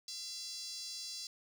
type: tone with high-pass filter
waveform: 5% pulse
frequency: 678 Hz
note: E5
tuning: 49 cents sharp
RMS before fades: -44 dBFS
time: 0.08-1.27 s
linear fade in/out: 2 ms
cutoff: 4600 Hz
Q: 3.3
effects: none